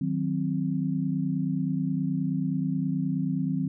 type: chord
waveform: sine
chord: C diminished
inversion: first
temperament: equal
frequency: 155.56 / 185 / 261.6 Hz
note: Eb3 / Gb3 / C4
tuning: 0 / 0 / 0 cents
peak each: -29 dBFS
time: 0.01-3.68 s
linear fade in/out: 5 ms
effects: none